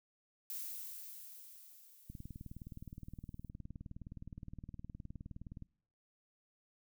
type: noise with exponential decay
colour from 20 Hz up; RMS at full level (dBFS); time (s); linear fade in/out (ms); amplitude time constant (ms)
violet; -42; 0.5-3.49; 1; 650
type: click train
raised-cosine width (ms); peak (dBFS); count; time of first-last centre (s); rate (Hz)
5; -35; 69; 2.1-5.623; 19.3
effects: noise-tail reverb RT60 0.6 s tail -25 dB re dry